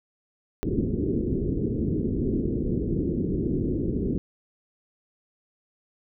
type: low-pass noise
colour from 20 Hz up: white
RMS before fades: -26 dBFS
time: 0.63-4.18 s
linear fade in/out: 0 ms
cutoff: 400 Hz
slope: 48 dB/octave
effects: none